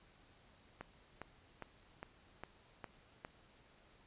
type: click train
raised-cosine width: 0.5 ms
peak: -30 dBFS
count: 7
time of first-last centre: 0.81-3.249 s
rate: 2.46 Hz
effects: pink hiss -66 dBFS RMS until 4.06 s + resampled to 8000 Hz